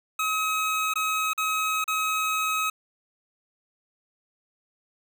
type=tone with dropouts; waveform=25% pulse; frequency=1274 Hz; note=D#6; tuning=41 cents sharp; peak=-20 dBFS; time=0.19-2.7 s; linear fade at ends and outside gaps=5 ms; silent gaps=0.938-0.956 / 1.334-1.377 / 1.842-1.878 s; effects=none